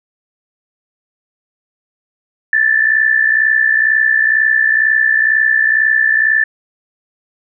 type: tone with amplitude modulation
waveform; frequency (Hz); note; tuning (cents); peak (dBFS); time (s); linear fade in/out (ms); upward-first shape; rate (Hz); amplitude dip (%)
sine; 1760; A6; 0; -6; 2.53-6.44; 2; sine; 62.1; 70
effects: none